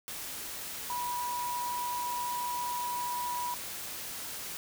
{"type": "tone in noise", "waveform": "sine", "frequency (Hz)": 975, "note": "B5", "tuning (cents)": -23, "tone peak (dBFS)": -32, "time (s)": [0.9, 3.54], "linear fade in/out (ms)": 0, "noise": "white", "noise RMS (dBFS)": -40, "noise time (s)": [0.08, 4.57], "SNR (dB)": 5, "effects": []}